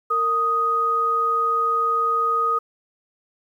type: tone pair together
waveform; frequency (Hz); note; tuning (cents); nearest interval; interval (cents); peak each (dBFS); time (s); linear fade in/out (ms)
sine; 460 / 1247; A#4 / D#6; -23 / +3; octave + perfect fourth; 1726; -28 / -18; 0.1-2.59; 10
effects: 9-bit